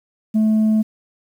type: tone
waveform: sine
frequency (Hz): 217.2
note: A3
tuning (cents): -22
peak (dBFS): -10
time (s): 0.34-0.83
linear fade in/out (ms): 20
effects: tanh soft clip ceiling -12 dBFS + 8-bit